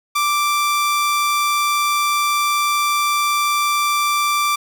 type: tone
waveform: sawtooth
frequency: 1174.7 Hz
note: D6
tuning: in tune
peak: -12 dBFS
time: 0.15-4.56 s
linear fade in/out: 10 ms
effects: none